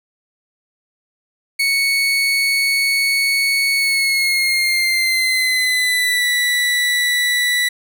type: tone with pitch glide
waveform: 30% pulse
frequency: 2217 to 1963.7 Hz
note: C#7 to B6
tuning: 0 to -10 cents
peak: -12 dBFS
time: 1.59-7.69 s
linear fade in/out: 10 ms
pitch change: -210 cents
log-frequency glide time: 3.76-6.25 s
effects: none